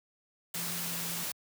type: tone in noise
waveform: sine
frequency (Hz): 171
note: F3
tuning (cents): -36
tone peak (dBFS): -42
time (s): 0.55-1.24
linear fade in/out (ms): 5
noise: white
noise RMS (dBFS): -36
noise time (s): 0.54-1.32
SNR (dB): -9
effects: high-pass 100 Hz 12 dB/octave